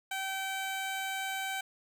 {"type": "tone", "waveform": "15% pulse", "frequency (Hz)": 771, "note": "G5", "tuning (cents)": -29, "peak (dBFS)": -27, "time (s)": [0.11, 1.61], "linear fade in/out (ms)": 5, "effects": []}